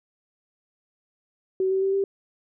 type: tone with pitch steps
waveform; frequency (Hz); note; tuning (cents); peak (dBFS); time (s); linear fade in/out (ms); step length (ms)
sine; 378 / 382.8 / 387.7 / 392.7; F#4 / G4 / G4 / G4; +37 / -41 / -19 / +3; -20; 1.6-2.04; 2; 110
effects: none